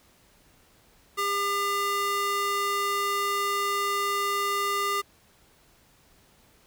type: tone with high-pass filter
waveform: square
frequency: 401.8 Hz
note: G4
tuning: 43 cents sharp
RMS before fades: -27 dBFS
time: 1.17-5.02 s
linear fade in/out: 20 ms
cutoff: 850 Hz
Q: 2.7
effects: pink hiss -60 dBFS RMS until 6.66 s